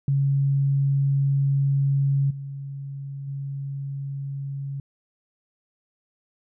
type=tone with level steps; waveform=sine; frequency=138.59 Hz; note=C#3; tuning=in tune; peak=-18 / -31 / -28 dBFS; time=0.08-4.8 s; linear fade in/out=2 ms; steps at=2.3 / 3.27 s; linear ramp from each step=10 ms; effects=none